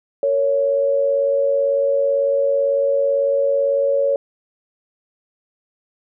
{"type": "tone pair together", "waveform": "sine", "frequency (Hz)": [459, 557], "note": ["A#4", "C#5"], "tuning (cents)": [-27, 8], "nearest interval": "minor third", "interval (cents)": 335, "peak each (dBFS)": [-23, -15], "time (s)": [0.23, 4.16], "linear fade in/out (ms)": 2, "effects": []}